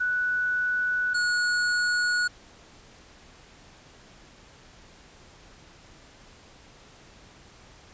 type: tone pair in turn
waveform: sine / square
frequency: 1480 / 1456.3 Hz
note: F#6 / F#6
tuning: 0 / -28 cents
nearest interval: unison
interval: 28 cents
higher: first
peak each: -23 dBFS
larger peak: neither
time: 0-1.14 / 1.14-2.28 s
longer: neither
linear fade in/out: 10 ms
effects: pink hiss -52 dBFS RMS until 7.93 s + resampled to 16000 Hz